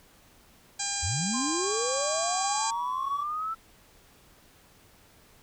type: harmonic tone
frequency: 803 Hz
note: G5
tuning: 41 cents sharp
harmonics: 1 / 2 / 3 / 4 / 5 / 6 / 7 / 8 / 9 / 10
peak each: -39 / -41 / -42 / -43 / -40 / -37 / -41 / -37 / -34 / -37 dBFS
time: 0.79-2.71 s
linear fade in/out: 10 ms
type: linear sweep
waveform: sine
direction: up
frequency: 69.3 to 1336 Hz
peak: -29 dBFS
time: 1.02-3.55 s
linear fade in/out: 20 ms
type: tone with pitch glide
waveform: triangle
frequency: 1047 to 1128.6 Hz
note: C6 to C#6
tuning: +1 to +31 cents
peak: -32 dBFS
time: 1.33-3.24 s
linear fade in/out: 20 ms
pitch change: +130 cents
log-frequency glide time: 1.57-1.72 s
effects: pink hiss -58 dBFS RMS until 5.42 s